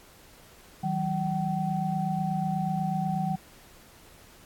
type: tone cluster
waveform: sine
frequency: 160.2 / 188.4 / 762 Hz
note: E3 / F#3 / G5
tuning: -49 / +32 / -49 cents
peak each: -30 dBFS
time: 0.83-3.36 s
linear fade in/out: 10 ms
effects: pink hiss -54 dBFS RMS until 4.45 s + AAC 64 kbps